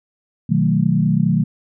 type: chord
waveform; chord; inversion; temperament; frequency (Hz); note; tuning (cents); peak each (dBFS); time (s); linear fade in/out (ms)
sine; B dominant seventh; none; equal; 123.47 / 155.56 / 185 / 220; B2 / D#3 / F#3 / A3; 0 / 0 / 0 / 0; -22 / -17 / -18 / -20; 0.49-1.44; 10
effects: none